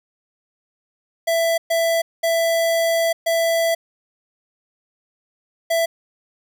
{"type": "tone bursts at uneven times", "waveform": "square", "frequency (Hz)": 664, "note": "E5", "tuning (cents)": 12, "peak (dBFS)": -17, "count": 5, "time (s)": [[1.27, 1.58], [1.7, 2.02], [2.23, 3.13], [3.26, 3.75], [5.7, 5.86]], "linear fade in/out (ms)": 10, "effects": []}